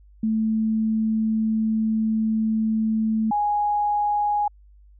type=tone pair in turn; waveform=sine; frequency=220 / 828.9 Hz; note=A3 / G#5; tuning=0 / -4 cents; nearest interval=octave + major seventh; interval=2296 cents; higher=second; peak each=-19 dBFS; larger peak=neither; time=0.23-3.31 / 3.31-4.48 s; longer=first; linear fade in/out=5 ms; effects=added 50 Hz sine -48 dBFS peak until 4.99 s